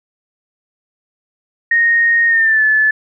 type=tone with pitch glide; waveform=sine; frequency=1859 to 1734.5 Hz; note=A#6 to A6; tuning=-5 to -25 cents; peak=-9 dBFS; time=1.71-2.91 s; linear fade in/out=5 ms; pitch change=-120 cents; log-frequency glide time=2.27-2.63 s; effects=none